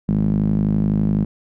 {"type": "tone with band-pass filter", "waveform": "sawtooth", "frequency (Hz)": 51.91, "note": "G#1", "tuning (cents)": 0, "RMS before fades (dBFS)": -18, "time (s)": [0.08, 1.25], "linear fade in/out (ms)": 10, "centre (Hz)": 190, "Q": 4.6, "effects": []}